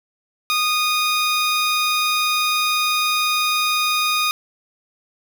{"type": "tone", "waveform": "15% pulse", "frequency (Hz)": 1234, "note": "D#6", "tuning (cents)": -15, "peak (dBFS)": -11, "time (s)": [0.5, 4.31], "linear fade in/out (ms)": 0, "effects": []}